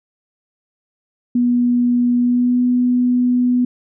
sine tone with pitch glide, 243.3 to 247.3 Hz, B3 to B3, -26 to +3 cents, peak -12 dBFS, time 1.35-3.65 s, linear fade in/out 5 ms, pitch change +29 cents, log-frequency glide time 2.18-2.6 s, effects none

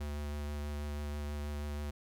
square tone with vibrato, 73.42 Hz, D2, in tune, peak -37 dBFS, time 0-1.91 s, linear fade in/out 10 ms, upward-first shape triangle, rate 6.2 Hz, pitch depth 15 cents each way, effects none

